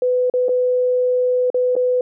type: tone with dropouts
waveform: sine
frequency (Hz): 500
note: B4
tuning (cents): +21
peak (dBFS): -14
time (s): 0.02-2.01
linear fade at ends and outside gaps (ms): 2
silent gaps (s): 0.299-0.338 / 0.484-0.491 / 1.502-1.544 / 1.754-1.764
effects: none